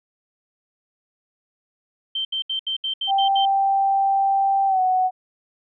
sine tone bursts, 3123 Hz, G7, 7 cents flat, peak -22 dBFS, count 8, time 2.15-3.454 s, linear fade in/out 5 ms, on 100 ms, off 72 ms
sine tone with pitch glide, 784 to 743 Hz, G5 to F#5, 0 to +7 cents, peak -16 dBFS, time 3.07-5.11 s, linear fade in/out 50 ms, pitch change -93 cents, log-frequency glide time 4.67-4.8 s
effects none

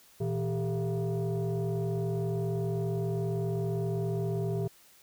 sine tone with frequency modulation, 117 Hz, A#2, 7 cents sharp, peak -27 dBFS, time 0.2-4.68 s, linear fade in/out 10 ms, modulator 279 Hz, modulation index 1.3, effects tanh soft clip ceiling -23 dBFS + white hiss -59 dBFS RMS until 5.02 s

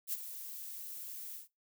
violet noise with ADSR envelope, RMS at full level -34 dBFS, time 0.07-1.48 s, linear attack 61 ms, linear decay 26 ms, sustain -11 dB, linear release 130 ms, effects noise-tail reverb RT60 0.2 s tail -20 dB re dry

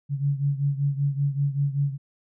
sine beating tone pair, 139.8 / 145 Hz, C#3 / D3, +15 / -22 cents, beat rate 5.2 Hz, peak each -23 / -27 dBFS, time 0.09-1.98 s, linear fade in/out 50 ms, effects none

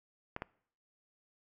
clicks, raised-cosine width 0.5 ms, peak -22 dBFS, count 2, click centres 0.364 / 0.421 s, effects noise-tail reverb RT60 0.6 s tail -23 dB re dry

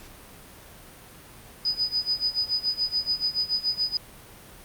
sine tone with tremolo, 4978 Hz, D#8, in tune, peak -20 dBFS, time 1.65-3.97 s, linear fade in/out 2 ms, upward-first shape sine, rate 7 Hz, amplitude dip 90%, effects pink hiss -47 dBFS RMS until 4.64 s + Opus 48 kbps

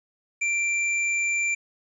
square tone, 2357 Hz, D7, 6 cents sharp, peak -23 dBFS, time 0.41-1.55 s, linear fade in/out 10 ms, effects resampled to 22050 Hz + 10-bit

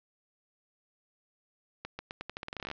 accelerating click train, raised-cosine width 0.3 ms, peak -22 dBFS, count 17, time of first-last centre 1.85-2.714 s, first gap 140 ms, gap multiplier 0.85, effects resampled to 16000 Hz + 8-bit

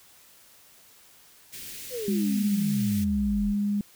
white band-stop noise, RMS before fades -40 dBFS, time 1.52-3.05 s, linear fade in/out 20 ms, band 440 to 1800 Hz, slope 24 dB/octave
sine exponential sweep, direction down, 527 to 38.65 Hz, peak -30 dBFS, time 1.9-3.55 s, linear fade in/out 50 ms
sine tone, 204.4 Hz, G#3, 27 cents flat, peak -23 dBFS, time 2.08-3.81 s, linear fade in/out 2 ms
effects white hiss -55 dBFS RMS until 3.95 s

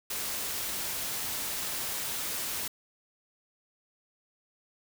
white noise, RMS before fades -34 dBFS, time 0.1-2.68 s, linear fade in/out 5 ms, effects none

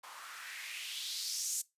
blue noise with band-pass filter sweep, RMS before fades -41 dBFS, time 0.03-1.62 s, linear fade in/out 10 ms, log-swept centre 950 to 7600 Hz, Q 2.8, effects noise-tail reverb RT60 0.2 s tail -20 dB re dry + resampled to 32000 Hz

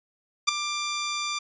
10% pulse tone with ADSR envelope, 1185 Hz, D6, 15 cents sharp, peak -7 dBFS, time 0.47-1.39 s, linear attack 17 ms, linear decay 8 ms, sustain -12 dB, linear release 9 ms, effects resampled to 16000 Hz

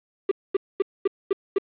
triangle tone bursts, 392 Hz, G4, in tune, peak -15 dBFS, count 6, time 0.29-1.584 s, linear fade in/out 5 ms, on 24 ms, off 230 ms, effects resampled to 8000 Hz + 7-bit

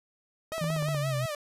click train, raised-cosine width 1 ms, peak -27 dBFS, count 8, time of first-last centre 0.52-0.947 s, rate 16.4 Hz
sawtooth tone with vibrato, 619 Hz, D#5, 9 cents flat, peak -28 dBFS, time 0.52-1.35 s, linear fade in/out 2 ms, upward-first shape sine, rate 5.8 Hz, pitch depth 100 cents each way
sine linear sweep, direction down, 164.81 to 125.9 Hz, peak -28 dBFS, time 0.61-1.26 s, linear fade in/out 5 ms
effects resampled to 32000 Hz

